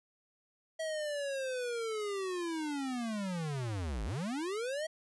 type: linear two-way sweep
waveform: square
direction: down then up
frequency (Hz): 647 to 48.18 to 647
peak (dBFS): -35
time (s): 0.79-4.87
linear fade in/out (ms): 10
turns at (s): 4.04
effects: resampled to 24000 Hz